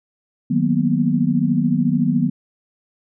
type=chord; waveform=sine; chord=B major seventh; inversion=first; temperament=equal; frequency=155.56 / 185 / 233.1 / 246.9 Hz; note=D#3 / F#3 / A#3 / B3; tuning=0 / 0 / 0 / 0 cents; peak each=-21 / -21 / -21 / -19 dBFS; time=0.5-2.3 s; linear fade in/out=10 ms; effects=none